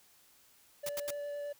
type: tone with vibrato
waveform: triangle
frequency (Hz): 579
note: D5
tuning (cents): -25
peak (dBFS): -35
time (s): 0.83-1.53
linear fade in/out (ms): 10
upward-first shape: sine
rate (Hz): 9.7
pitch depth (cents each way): 8
type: noise bursts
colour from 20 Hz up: white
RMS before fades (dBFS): -38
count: 3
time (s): 0.86-1.108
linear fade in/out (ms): 5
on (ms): 32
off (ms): 76
effects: white hiss -64 dBFS RMS until 1.59 s